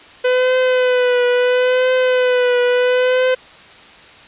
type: tone with vibrato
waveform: 45% pulse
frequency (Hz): 501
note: B4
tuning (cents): +25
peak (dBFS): -12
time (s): 0.24-3.35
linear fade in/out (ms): 10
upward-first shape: triangle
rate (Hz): 0.74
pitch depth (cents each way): 41
effects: white hiss -41 dBFS RMS until 4.27 s + resampled to 8000 Hz